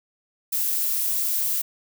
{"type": "noise", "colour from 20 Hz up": "violet", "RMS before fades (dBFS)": -24, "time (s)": [0.52, 1.62], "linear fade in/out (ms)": 10, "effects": []}